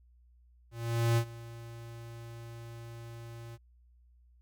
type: tone with ADSR envelope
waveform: square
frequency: 116.4 Hz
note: A#2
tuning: 2 cents flat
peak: -24 dBFS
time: 0.71-3.58 s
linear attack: 460 ms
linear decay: 76 ms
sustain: -20 dB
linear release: 38 ms
effects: added 60 Hz sine -59 dBFS peak until 4.41 s